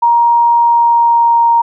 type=tone with pitch glide; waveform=sine; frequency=941 to 932.9 Hz; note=A#5 to A#5; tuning=+16 to +1 cents; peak=-6 dBFS; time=0.02-1.62 s; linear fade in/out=10 ms; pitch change=-15 cents; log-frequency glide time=0.54-1.5 s; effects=none